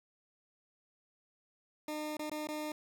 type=tone with dropouts; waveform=20% pulse; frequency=303.8 Hz; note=D#4; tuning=41 cents flat; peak=-32 dBFS; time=1.88-2.72 s; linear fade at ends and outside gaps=2 ms; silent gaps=2.169-2.193 / 2.297-2.315 / 2.472-2.487 s; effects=none